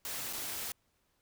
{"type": "noise with dropouts", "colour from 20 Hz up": "white", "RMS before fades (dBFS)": -39, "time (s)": [0.05, 0.72], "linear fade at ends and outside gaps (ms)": 1, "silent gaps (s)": [0.328, 0.332], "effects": ["pink hiss -75 dBFS RMS until 1.21 s"]}